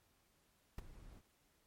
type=noise with ADSR envelope; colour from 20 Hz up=brown; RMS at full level=-37 dBFS; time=0.78-1.22 s; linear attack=4 ms; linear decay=14 ms; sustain=-19 dB; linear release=44 ms; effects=pink hiss -75 dBFS RMS until 1.66 s + MP3 64 kbps